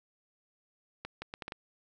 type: accelerating click train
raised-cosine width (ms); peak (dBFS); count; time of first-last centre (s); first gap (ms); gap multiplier
0.3; -23; 6; 1.05-1.521; 170; 0.7
effects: none